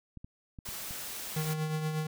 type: clicks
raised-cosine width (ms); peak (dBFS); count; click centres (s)
5; -32; 5; 0.173 / 0.245 / 0.588 / 0.689 / 0.909
type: noise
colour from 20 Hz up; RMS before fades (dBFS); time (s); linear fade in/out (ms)
white; -40; 0.65-1.54; 10
type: tone with tremolo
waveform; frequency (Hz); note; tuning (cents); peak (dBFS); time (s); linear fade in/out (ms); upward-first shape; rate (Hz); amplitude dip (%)
square; 155.56; D#3; 0; -29; 1.36-2.07; 5; triangle; 8.4; 50
effects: none